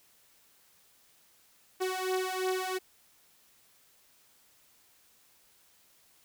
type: beating tone pair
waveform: sawtooth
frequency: 371.3 / 374.2 Hz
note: F#4 / F#4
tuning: +6 / +20 cents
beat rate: 2.9 Hz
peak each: -29 / -29 dBFS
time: 1.8-2.79 s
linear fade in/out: 20 ms
effects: white hiss -64 dBFS RMS until 6.24 s